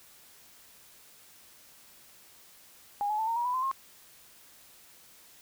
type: tone with pitch steps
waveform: sine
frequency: 817 / 849.2 / 882.7 / 917.6 / 953.8 / 991.4 / 1030.5 / 1071.2 Hz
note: G#5 / G#5 / A5 / A#5 / A#5 / B5 / C6 / C6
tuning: -29 / +38 / +5 / -28 / +39 / +6 / -27 / +40 cents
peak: -27 dBFS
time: 3.01-3.714 s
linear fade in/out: 0 ms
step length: 88 ms
effects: white hiss -56 dBFS RMS until 5.41 s